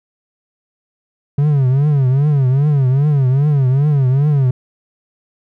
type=tone with vibrato; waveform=triangle; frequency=138.59 Hz; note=C#3; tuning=in tune; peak=-8 dBFS; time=1.38-4.51 s; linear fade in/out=5 ms; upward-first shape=triangle; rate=2.5 Hz; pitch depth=180 cents each way; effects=none